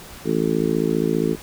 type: harmonic tone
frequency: 55 Hz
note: A1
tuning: in tune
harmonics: 3 / 4 / 5 / 6 / 7 / 8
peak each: -25 / -25 / -25 / -25 / -25 / -25 dBFS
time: 0.24-1.37 s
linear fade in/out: 50 ms
effects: pink hiss -40 dBFS RMS until 1.42 s